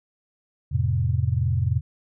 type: chord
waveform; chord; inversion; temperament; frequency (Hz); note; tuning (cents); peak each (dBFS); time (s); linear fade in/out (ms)
sine; F major; none; equal; 87.31 / 110 / 130.81; F2 / A2 / C3; 0 / 0 / 0; -24; 0.71-1.81; 20
effects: none